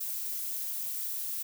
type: noise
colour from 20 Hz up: violet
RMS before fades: -35 dBFS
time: 0-1.43 s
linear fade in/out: 10 ms
effects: none